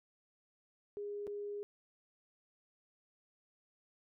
sine tone with dropouts, 410.1 Hz, G#4, 22 cents flat, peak -39 dBFS, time 0.97-1.63 s, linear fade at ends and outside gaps 0 ms, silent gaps 1.269-1.276 s, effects none

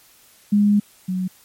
sine tone pair in turn, 205.8 / 184.94 Hz, G#3 / F#3, -16 / -1 cents, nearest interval major second, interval 185 cents, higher first, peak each -12 / -20 dBFS, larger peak first, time 0.52-0.8 / 1.08-1.28 s, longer first, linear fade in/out 10 ms, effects white hiss -52 dBFS RMS until 1.44 s + MP3 64 kbps

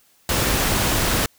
pink noise, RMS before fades -20 dBFS, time 0.29-1.26 s, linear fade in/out 2 ms, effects white hiss -58 dBFS RMS until 1.38 s

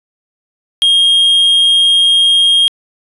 triangle tone, 3239 Hz, G#7, 44 cents flat, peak -5 dBFS, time 0.82-2.68 s, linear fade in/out 0 ms, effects resampled to 32000 Hz

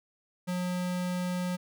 square tone, 180 Hz, F#3, 47 cents flat, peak -30 dBFS, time 0.47-1.57 s, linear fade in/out 20 ms, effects none

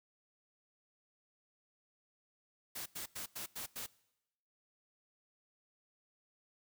white noise bursts, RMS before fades -43 dBFS, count 6, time 2.75-3.865 s, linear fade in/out 10 ms, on 110 ms, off 91 ms, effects noise-tail reverb RT60 0.9 s tail -22 dB re dry

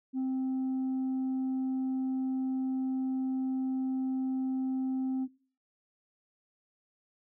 sine tone, 261.6 Hz, C4, in tune, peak -26 dBFS, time 0.13-5.28 s, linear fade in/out 50 ms, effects noise-tail reverb RT60 0.4 s tail -20 dB re dry + tanh soft clip ceiling -28 dBFS

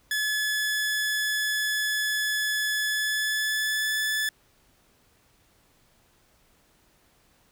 sawtooth tone with pitch glide, 1714 to 1734.9 Hz, A6 to A6, -46 to -25 cents, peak -21 dBFS, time 0.11-4.29 s, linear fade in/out 2 ms, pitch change +21 cents, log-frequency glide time 2.79-3.97 s, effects pink hiss -63 dBFS RMS until 7.51 s

